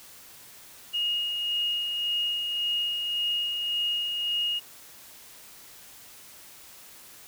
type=tone with tremolo; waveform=sine; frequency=2864 Hz; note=F7; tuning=43 cents sharp; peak=-24 dBFS; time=0.93-4.6 s; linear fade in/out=20 ms; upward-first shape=sine; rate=1.8 Hz; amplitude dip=35%; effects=white hiss -49 dBFS RMS until 7.27 s